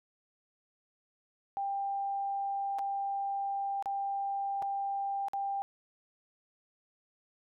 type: tone with dropouts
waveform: sine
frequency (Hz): 793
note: G5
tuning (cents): +20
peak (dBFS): -31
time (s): 1.57-5.62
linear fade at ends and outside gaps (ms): 0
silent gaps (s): 2.786-2.791 / 3.825-3.858 / 4.621-4.625 / 5.284-5.334
effects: none